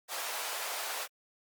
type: high-pass noise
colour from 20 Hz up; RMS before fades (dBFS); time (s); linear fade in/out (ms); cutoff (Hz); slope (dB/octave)
pink; -37; 0.08-1.08; 50; 580; 24
effects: Opus 48 kbps

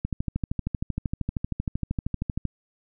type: click train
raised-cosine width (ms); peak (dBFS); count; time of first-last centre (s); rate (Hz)
5; -14; 32; 0.05-2.453; 12.9
effects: none

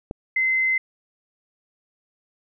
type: click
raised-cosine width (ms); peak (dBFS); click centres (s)
2; -16; 0.111
type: tone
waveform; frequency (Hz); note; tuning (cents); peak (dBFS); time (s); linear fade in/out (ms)
sine; 2060; C7; -28; -18; 0.36-0.78; 5
effects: none

